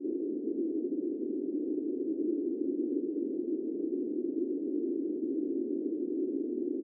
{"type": "band-pass noise", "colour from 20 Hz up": "white", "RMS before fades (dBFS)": -33, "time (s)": [0, 6.83], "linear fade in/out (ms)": 50, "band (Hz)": [280, 360], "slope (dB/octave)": 48, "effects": []}